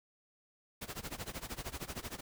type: noise with tremolo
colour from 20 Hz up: pink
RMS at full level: -40 dBFS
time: 0.81-2.21 s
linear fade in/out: 10 ms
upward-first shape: sine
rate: 13 Hz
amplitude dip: 90%
effects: none